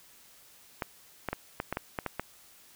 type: clicks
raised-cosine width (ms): 0.5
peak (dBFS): -16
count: 9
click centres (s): 0.822 / 1.287 / 1.33 / 1.601 / 1.726 / 1.771 / 1.988 / 2.063 / 2.196
effects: white hiss -57 dBFS RMS until 2.75 s